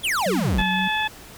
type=exponential sweep; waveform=square; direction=down; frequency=3612 to 38.71 Hz; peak=-21 dBFS; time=0.03-0.63 s; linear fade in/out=20 ms
type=tone with vibrato; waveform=sine; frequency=186.8 Hz; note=F#3; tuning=17 cents sharp; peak=-24 dBFS; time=0.26-0.88 s; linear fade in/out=5 ms; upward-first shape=sine; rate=3.9 Hz; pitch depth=14 cents each way
type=harmonic tone; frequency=862 Hz; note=A5; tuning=36 cents flat; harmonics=1 / 2 / 3 / 4; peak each=-25 / -25 / -28 / -28 dBFS; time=0.58-1.08 s; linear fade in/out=10 ms
effects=pink hiss -43 dBFS RMS until 1.37 s